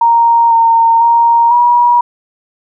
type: tone with pitch steps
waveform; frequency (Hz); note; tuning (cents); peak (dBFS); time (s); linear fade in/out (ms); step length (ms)
sine; 931 / 917 / 933 / 962; A#5 / A#5 / A#5 / B5; -2 / -29 / +1 / -46; -5; 0.01-2.01; 5; 500
effects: none